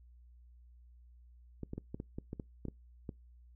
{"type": "clicks", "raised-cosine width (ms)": 3, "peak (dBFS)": -27, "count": 11, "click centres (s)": [1.633, 1.734, 1.78, 1.945, 2.001, 2.185, 2.331, 2.398, 2.653, 2.684, 3.092], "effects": ["noise-tail reverb RT60 0.2 s tail -25 dB re dry", "added 60 Hz sine -56 dBFS peak until 3.55 s"]}